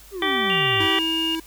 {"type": "exponential sweep", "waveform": "triangle", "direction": "down", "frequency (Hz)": [415.3, 87], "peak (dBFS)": -26, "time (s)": [0.11, 0.89], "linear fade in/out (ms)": 50}
{"type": "harmonic tone", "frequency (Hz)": 387.3, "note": "G4", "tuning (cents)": -21, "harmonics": [1, 2, 3, 4, 5, 6, 8, 9], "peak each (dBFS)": [-26, -30, -27, -33, -25, -31, -29, -28], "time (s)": [0.22, 0.99], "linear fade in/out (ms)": 2}
{"type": "tone with pitch glide", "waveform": "sine", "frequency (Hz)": [2800, 2836], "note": ["F7", "F7"], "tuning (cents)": [4, 26], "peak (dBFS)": -22, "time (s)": [0.5, 1.35], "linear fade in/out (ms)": 0, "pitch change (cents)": 22, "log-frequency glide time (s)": [0.79, 0.88]}
{"type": "tone", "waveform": "square", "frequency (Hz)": 324.6, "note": "E4", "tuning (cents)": -27, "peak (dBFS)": -26, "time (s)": [0.8, 1.4], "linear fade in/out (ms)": 5}
{"effects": ["added 50 Hz sine -48 dBFS peak until 1.46 s", "white hiss -48 dBFS RMS until 1.46 s"]}